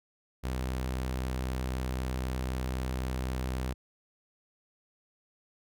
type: tone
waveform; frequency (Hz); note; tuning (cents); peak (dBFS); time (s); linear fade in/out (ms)
sawtooth; 63.9; C2; -40; -27; 0.43-3.74; 20
effects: none

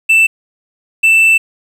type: tone bursts at uneven times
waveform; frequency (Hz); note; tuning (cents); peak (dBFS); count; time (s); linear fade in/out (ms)
triangle; 2658; E7; +14; -4; 2; 0.09-0.27 / 1.03-1.38; 10
effects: 7-bit

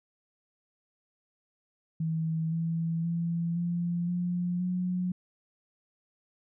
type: tone with pitch steps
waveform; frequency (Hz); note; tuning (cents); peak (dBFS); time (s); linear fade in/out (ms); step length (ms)
sine; 161.2 / 164.97 / 168.82 / 172.77 / 176.81 / 180.94; E3 / E3 / E3 / F3 / F3 / F#3; -38 / +2 / +42 / -18 / +22 / -38; -27; 2-5.12; 5; 520
effects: none

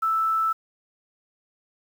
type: tone with quantisation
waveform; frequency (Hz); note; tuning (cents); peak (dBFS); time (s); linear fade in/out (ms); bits
sine; 1318.5; E6; 0; -20; 0.02-0.53; 10; 8
effects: none

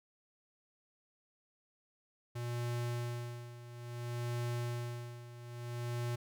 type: tone with tremolo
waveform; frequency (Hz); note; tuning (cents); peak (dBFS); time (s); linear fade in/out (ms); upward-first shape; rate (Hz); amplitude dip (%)
square; 120; B2; -49; -35; 2.35-6.16; 10; sine; 0.59; 80
effects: none

